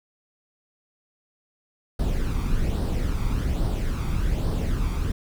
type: noise with flanger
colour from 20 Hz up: brown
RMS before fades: -24 dBFS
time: 1.99-5.12 s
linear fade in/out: 5 ms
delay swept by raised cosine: 0.21 to 0.88 ms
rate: 1.2 Hz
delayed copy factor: +0.55
effects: none

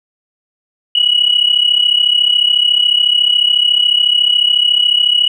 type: tone pair together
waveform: sine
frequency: 2907 / 2941 Hz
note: F#7 / F#7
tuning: -31 / -11 cents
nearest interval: unison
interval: 20 cents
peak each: -11 dBFS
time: 0.95-5.28 s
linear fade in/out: 5 ms
effects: tanh soft clip ceiling -1 dBFS

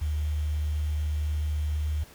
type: tone with quantisation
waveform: sine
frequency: 75.5 Hz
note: D2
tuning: 48 cents sharp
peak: -25 dBFS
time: 0.01-2.04 s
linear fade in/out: 10 ms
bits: 8
effects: pink hiss -52 dBFS RMS until 2.14 s

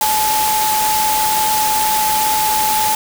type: tone in noise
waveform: sine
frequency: 862 Hz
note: A5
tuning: 36 cents flat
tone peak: -15 dBFS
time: 0.01-2.95 s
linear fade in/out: 2 ms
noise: white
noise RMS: -19 dBFS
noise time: 0.01-2.95 s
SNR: +1 dB
effects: none

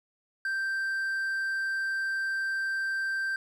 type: tone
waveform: triangle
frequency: 1568 Hz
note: G6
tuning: in tune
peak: -26 dBFS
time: 0.45-3.36 s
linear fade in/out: 2 ms
effects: none

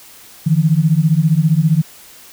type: beating tone pair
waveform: sine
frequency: 151.3 / 166.3 Hz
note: D#3 / E3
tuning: -48 / +16 cents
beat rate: 15 Hz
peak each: -13 dBFS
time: 0.46-1.82 s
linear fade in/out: 10 ms
effects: white hiss -41 dBFS RMS until 2.32 s

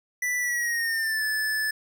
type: tone with pitch glide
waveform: square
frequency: 1975.5 to 1739.8 Hz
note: B6 to A6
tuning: 0 to -20 cents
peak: -25 dBFS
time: 0.22-1.71 s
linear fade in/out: 5 ms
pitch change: -220 cents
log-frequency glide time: 0.38-1.24 s
effects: none

